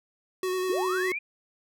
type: tone with vibrato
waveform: square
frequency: 370 Hz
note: F#4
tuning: in tune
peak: -27 dBFS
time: 0.43-1.12 s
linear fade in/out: 2 ms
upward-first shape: square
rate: 10 Hz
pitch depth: 16 cents each way
type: linear sweep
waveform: sine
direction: up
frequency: 286.9 to 2464 Hz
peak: -29 dBFS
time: 0.69-1.19 s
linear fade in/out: 10 ms
effects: none